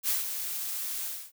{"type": "noise with ADSR envelope", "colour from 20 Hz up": "blue", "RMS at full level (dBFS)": -26, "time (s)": [0.03, 1.32], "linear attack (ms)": 57, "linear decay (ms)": 150, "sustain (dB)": -8, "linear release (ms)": 270, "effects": []}